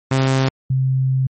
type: tone pair in turn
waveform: sawtooth / sine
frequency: 132.9 / 131.6 Hz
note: C3 / C3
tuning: +27 / +10 cents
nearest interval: unison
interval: 17 cents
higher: first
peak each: -10 / -14 dBFS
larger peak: first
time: 0.11-0.49 / 0.7-1.27 s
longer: second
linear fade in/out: 5 ms
effects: MP3 32 kbps